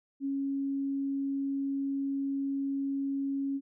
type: tone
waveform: sine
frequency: 275.5 Hz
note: C#4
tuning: 11 cents flat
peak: -29 dBFS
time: 0.2-3.61 s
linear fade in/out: 50 ms
effects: none